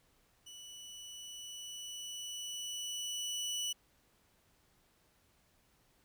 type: tone with level ramp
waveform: 25% pulse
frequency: 2960 Hz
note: F#7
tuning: in tune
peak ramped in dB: -46 to -31 dBFS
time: 0.46-3.73 s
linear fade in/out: 10 ms
effects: pink hiss -71 dBFS RMS until 6.04 s